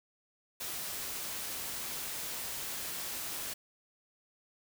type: noise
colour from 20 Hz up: white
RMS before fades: -39 dBFS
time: 0.6-3.54 s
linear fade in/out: 10 ms
effects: none